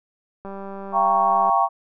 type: click train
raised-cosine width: 1 ms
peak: -22 dBFS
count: 206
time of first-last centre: 0.45-1.496 s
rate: 196 Hz
type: chord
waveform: sine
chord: G half-diminished seventh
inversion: third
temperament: equal with one note detuned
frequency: 683.7 / 784 / 932.3 / 1108.7 Hz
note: F5 / G5 / Bb5 / Db6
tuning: -37 / 0 / 0 / 0 cents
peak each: -23 / -20 / -22 / -20 dBFS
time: 0.92-1.69 s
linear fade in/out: 50 ms
effects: none